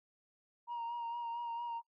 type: tone with vibrato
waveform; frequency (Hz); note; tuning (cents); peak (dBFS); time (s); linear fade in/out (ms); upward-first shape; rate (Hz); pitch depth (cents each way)
sine; 940; A#5; +14; -35; 0.67-1.82; 50; sine; 4.4; 27
effects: noise-tail reverb RT60 0.1 s tail -23 dB re dry + tanh soft clip ceiling -36 dBFS